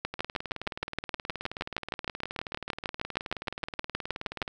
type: two click trains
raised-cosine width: 0.3 ms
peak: -13 / -19 dBFS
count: 29 / 83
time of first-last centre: 0.05-4.418 / 0.14-4.479 s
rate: 6.41 / 18.9 Hz
effects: none